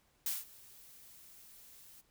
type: noise with ADSR envelope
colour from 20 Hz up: blue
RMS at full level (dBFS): -34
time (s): 0.26-2.02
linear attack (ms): 4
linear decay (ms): 180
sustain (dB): -23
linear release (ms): 24
effects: pink hiss -72 dBFS RMS until 2.1 s